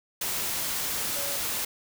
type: tone in noise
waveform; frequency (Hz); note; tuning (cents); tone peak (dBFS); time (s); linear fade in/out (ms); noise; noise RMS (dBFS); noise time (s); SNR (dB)
sine; 566; C#5; +36; -38; 1.16-1.36; 5; white; -30; 0.21-1.65; -11
effects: none